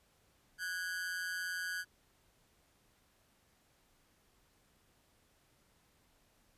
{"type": "ring-modulated tone", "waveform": "45% pulse", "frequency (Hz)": 1561, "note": "G6", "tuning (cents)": -8, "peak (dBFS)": -34, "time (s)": [0.58, 1.85], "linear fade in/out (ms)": 50, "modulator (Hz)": 88.6, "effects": ["pink hiss -71 dBFS RMS until 6.57 s", "resampled to 32000 Hz"]}